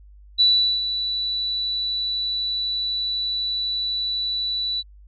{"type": "tone with ADSR envelope", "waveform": "sine", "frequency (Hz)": 3956, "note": "B7", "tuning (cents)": 2, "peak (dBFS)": -12, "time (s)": [0.38, 4.83], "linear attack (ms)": 26, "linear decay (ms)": 400, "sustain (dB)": -10, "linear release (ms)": 36, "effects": ["added 50 Hz sine -44 dBFS peak until 5.07 s"]}